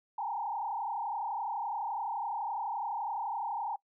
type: tone with frequency modulation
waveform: sine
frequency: 869 Hz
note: A5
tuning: 22 cents flat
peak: -32 dBFS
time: 0.18-3.76 s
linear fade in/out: 5 ms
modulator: 31.8 Hz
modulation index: 2.5
effects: noise-tail reverb RT60 0.1 s tail -21 dB re dry